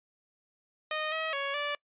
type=tone with pitch steps; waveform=10% pulse; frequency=618 / 638 / 557 / 582 Hz; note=D#5 / D#5 / C#5 / D5; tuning=-12 / +43 / +8 / -16 cents; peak=-22 dBFS; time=0.91-1.75 s; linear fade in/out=2 ms; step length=210 ms; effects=noise-tail reverb RT60 0.1 s tail -25 dB re dry + resampled to 8000 Hz